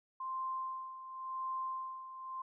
sine tone with tremolo, 1046.5 Hz, C6, in tune, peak -35 dBFS, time 0.2-2.42 s, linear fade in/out 5 ms, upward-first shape sine, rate 0.92 Hz, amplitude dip 70%, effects none

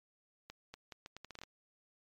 accelerating click train, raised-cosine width 0.2 ms, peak -30 dBFS, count 11, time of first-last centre 0.5-1.436 s, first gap 240 ms, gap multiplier 0.76, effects MP3 96 kbps

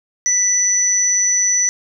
sine tone pair together, 1978 / 5948 Hz, B6 / F#8, +2 / +8 cents, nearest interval octave + perfect fifth, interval 1906 cents, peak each -25 / -13 dBFS, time 0.26-1.69 s, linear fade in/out 0 ms, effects none

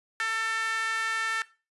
sawtooth tone with high-pass filter, 447 Hz, A4, 27 cents sharp, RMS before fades -29 dBFS, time 0.2-1.42 s, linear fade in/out 0 ms, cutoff 1600 Hz, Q 7.5, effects noise-tail reverb RT60 0.3 s tail -18 dB re dry + resampled to 24000 Hz

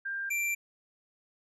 sine / square tone pair in turn, 1592 / 2355 Hz, G6 / D7, +26 / +4 cents, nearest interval perfect fifth, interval 678 cents, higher second, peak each -32 / -29 dBFS, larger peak second, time 0.05-0.3 / 0.3-0.55 s, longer neither, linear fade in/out 10 ms, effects resampled to 32000 Hz

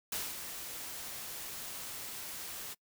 white noise with ADSR envelope, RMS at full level -36 dBFS, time 0.12-2.75 s, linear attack 4 ms, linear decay 220 ms, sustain -7 dB, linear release 29 ms, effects noise-tail reverb RT60 0.1 s tail -24 dB re dry

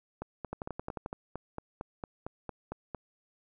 two click trains, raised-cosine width 1 ms, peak -22 / -23 dBFS, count 7 / 13, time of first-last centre 0.53-1.061 / 0.22-2.947 s, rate 11.3 / 4.4 Hz, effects none

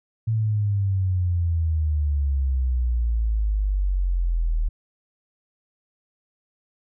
sine exponential sweep, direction down, 113.1 to 38.89 Hz, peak -19 dBFS, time 0.27-4.69 s, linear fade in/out 10 ms, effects none

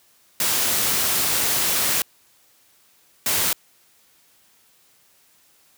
white noise bursts at uneven times, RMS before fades -21 dBFS, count 2, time 0.4-2.02 / 3.26-3.53 s, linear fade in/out 2 ms, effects white hiss -58 dBFS RMS until 5.77 s + high-pass 60 Hz 12 dB/octave

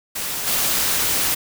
white noise with level steps, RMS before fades -26 / -20 dBFS, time 0.15-1.35 s, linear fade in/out 10 ms, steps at 0.46 s, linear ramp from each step 20 ms, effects none

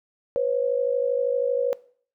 sine tone pair together, 492.1 / 544.8 Hz, B4 / C#5, -6 / -30 cents, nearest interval major second, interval 176 cents, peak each -23 / -23 dBFS, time 0.36-1.73 s, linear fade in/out 0 ms, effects noise-tail reverb RT60 0.5 s tail -21 dB re dry

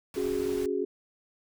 pink noise, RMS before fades -43 dBFS, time 0.14-0.66 s, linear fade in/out 2 ms
sine chord, C# suspended fourth, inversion none, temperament equal, 277.2 / 370 / 415.3 Hz, C#4 / F#4 / G#4, 0 / 0 / 0 cents, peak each -34 / -30 / -30 dBFS, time 0.16-0.85 s, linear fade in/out 10 ms
effects none

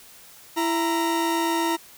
40% pulse tone pair together, 333.4 / 932.3 Hz, E4 / A#5, +20 / 0 cents, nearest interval octave + tritone, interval 1780 cents, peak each -23 / -24 dBFS, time 0.56-1.77 s, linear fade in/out 20 ms, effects white hiss -48 dBFS RMS until 1.97 s

